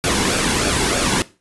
pink noise with flanger, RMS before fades -18 dBFS, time 0.04-1.22 s, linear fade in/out 0 ms, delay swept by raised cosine 0.98 to 1.64 ms, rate 3.2 Hz, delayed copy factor -0.55, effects noise-tail reverb RT60 0.3 s tail -18 dB re dry + resampled to 24000 Hz

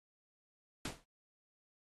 pink noise with exponential decay, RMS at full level -36 dBFS, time 0.85-1.04 s, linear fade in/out 2 ms, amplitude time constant 41 ms, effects low-pass 10000 Hz 12 dB/octave + AAC 32 kbps

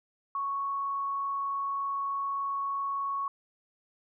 sine tone with frequency modulation, 1108.7 Hz, C#6, in tune, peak -29 dBFS, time 0.35-3.28 s, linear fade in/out 2 ms, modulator 41.9 Hz, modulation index 0.22, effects none

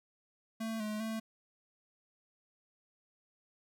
square tone with pitch steps, 223.6 / 213 / 222 Hz, A3 / G#3 / A3, +28 / +44 / +16 cents, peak -36 dBFS, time 0.6-1.2 s, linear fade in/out 10 ms, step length 200 ms, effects none

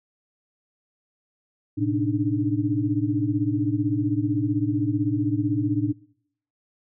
sine tone cluster, 111.1 / 129.3 / 288.6 / 304.3 Hz, A2 / C3 / D4 / D#4, +17 / -20 / -30 / -38 cents, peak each -26 / -33 / -25 / -25 dBFS, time 1.77-5.93 s, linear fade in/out 20 ms, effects noise-tail reverb RT60 0.7 s tail -23 dB re dry

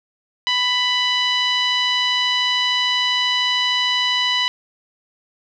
10% pulse tone with low-pass filter, 993 Hz, B5, 9 cents sharp, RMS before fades -19 dBFS, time 0.47-4.48 s, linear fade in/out 0 ms, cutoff 3400 Hz, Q 2.5, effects none

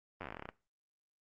slowing click train, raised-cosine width 0.5 ms, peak -27 dBFS, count 15, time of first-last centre 0.21-0.49 s, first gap 10 ms, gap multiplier 1.1, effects noise-tail reverb RT60 0.3 s tail -20 dB re dry + Opus 24 kbps

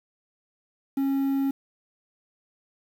triangle tone with quantisation, 273.3 Hz, C#4, 24 cents flat, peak -20 dBFS, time 0.97-1.51 s, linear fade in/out 5 ms, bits 8, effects none

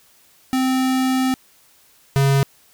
square tone pair in turn, 259.9 / 137.68 Hz, C4 / C#3, -11 / -11 cents, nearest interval major seventh, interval 1100 cents, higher first, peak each -17 / -14 dBFS, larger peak second, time 0.53-1.34 / 2.16-2.43 s, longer first, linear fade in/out 0 ms, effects white hiss -54 dBFS RMS until 2.73 s

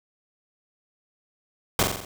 pink noise with echo, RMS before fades -20 dBFS, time 1.79-1.83 s, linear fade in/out 2 ms, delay 44 ms, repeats 5, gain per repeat -4 dB, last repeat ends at 2.05 s, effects none

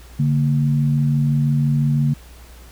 sine tone pair together, 144.05 / 230 Hz, D3 / A#3, -33 / -23 cents, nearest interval minor sixth, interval 810 cents, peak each -15 / -22 dBFS, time 0.19-2.14 s, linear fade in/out 10 ms, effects added 60 Hz sine -40 dBFS peak until 2.71 s + pink hiss -47 dBFS RMS until 2.71 s

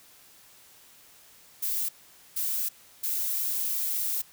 violet noise bursts at uneven times, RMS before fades -29 dBFS, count 3, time 1.62-1.89 / 2.36-2.69 / 3.03-4.22 s, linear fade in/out 10 ms, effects white hiss -55 dBFS RMS until 4.32 s

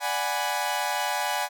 sawtooth chord, G# half-diminished seventh, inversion second, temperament equal, 587.3 / 740 / 830.6 / 987.8 Hz, D5 / F#5 / G#5 / B5, 0 / 0 / 0 / 0 cents, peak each -31 / -27 / -25 / -28 dBFS, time 0-1.49 s, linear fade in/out 50 ms, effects none

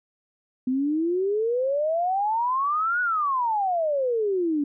sine exponential two-way sweep, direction up then down, 250 to 1484 to 281.1 Hz, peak -21 dBFS, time 0.67-4.64 s, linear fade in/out 5 ms, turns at 3.01 s, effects none

